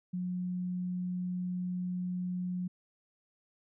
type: tone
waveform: sine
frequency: 180.5 Hz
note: F#3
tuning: 43 cents flat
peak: -32 dBFS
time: 0.13-2.68 s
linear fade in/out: 10 ms
effects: none